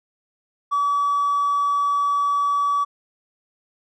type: tone with hard clipping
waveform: sine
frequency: 1144 Hz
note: D6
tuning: 46 cents flat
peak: -18 dBFS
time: 0.71-2.85 s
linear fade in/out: 20 ms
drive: 1 dB
effects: none